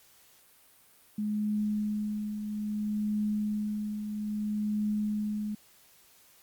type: tone with tremolo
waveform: sine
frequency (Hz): 210.6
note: G#3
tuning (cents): +24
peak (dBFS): -26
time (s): 1.18-5.55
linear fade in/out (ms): 5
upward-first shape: triangle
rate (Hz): 0.61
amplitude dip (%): 55
effects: white hiss -60 dBFS RMS until 6.42 s + Opus 48 kbps